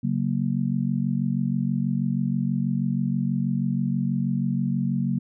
sine chord, F# major, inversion second, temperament just, 138.75 / 185 / 231.2 Hz, C#3 / F#3 / A#3, +2 / 0 / -14 cents, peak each -26 dBFS, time 0.03-5.19 s, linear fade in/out 10 ms, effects none

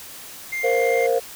triangle tone, 2106 Hz, C7, 11 cents sharp, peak -22 dBFS, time 0.52-1.07 s, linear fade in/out 10 ms
sine chord, Bb suspended second, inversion none, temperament just, 466.2 / 524.4 / 699.2 Hz, Bb4 / C5 / F5, 0 / +4 / +2 cents, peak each -19 / -20 / -24 dBFS, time 0.63-1.2 s, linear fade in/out 20 ms
effects tanh soft clip ceiling -10 dBFS + white hiss -39 dBFS RMS until 1.35 s

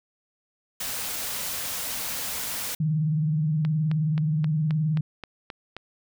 white band-stop noise, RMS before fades -31 dBFS, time 0.8-2.75 s, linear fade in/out 5 ms, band 300 to 420 Hz, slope 96 dB/octave
sine tone with vibrato, 154.6 Hz, D#3, 11 cents flat, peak -21 dBFS, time 2.8-5.01 s, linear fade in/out 5 ms, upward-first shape sine, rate 19 Hz, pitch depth 85 cents each way
click train, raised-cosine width 0.3 ms, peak -20 dBFS, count 9, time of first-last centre 3.65-5.766 s, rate 3.78 Hz
effects none

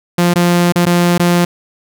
sawtooth tone with dropouts, 174.61 Hz, F3, in tune, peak -5 dBFS, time 0.18-1.45 s, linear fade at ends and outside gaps 5 ms, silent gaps 0.339-0.357 / 0.723-0.757 / 0.855-0.864 / 1.18-1.196 s, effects none

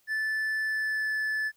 triangle tone with pitch glide, 1750 to 1737.9 Hz, A6 to A6, -10 to -22 cents, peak -25 dBFS, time 0.07-1.52 s, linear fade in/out 50 ms, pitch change -12 cents, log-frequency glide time 0.65-1.13 s, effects white hiss -68 dBFS RMS until 1.56 s

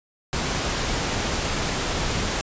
pink noise, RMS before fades -25 dBFS, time 0.33-2.41 s, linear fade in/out 0 ms, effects resampled to 16000 Hz

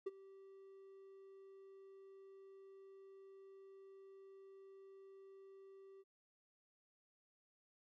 triangle tone with ADSR envelope, 388.6 Hz, G4, 15 cents flat, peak -35 dBFS, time 0.06-6.04 s, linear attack 10 ms, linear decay 28 ms, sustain -20 dB, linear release 36 ms, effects none

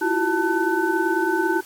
sine tone cluster, 327.5 / 345.5 / 375.7 / 887 / 1505 Hz, E4 / F4 / F#4 / A5 / F#6, -11 / -19 / +26 / +14 / +29 cents, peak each -25 dBFS, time 0.01-1.61 s, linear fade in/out 10 ms, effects white hiss -45 dBFS RMS until 1.65 s + AAC 64 kbps

